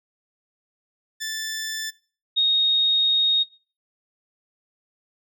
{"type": "tone pair in turn", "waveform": ["15% pulse", "sine"], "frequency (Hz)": [1760, 3729], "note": ["A6", "A#7"], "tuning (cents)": [0, 0], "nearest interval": "octave + minor second", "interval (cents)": 1300, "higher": "second", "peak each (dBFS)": [-21, -16], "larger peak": "second", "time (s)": [[1.2, 1.91], [2.36, 3.44]], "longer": "second", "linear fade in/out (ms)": 20, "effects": ["noise-tail reverb RT60 0.4 s tail -22 dB re dry"]}